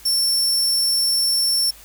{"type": "tone", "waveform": "sawtooth", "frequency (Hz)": 5420, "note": "E8", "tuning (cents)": 47, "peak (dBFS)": -14, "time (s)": [0.05, 1.71], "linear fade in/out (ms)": 10, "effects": ["added 50 Hz sine -49 dBFS peak until 1.84 s", "white hiss -45 dBFS RMS until 1.84 s"]}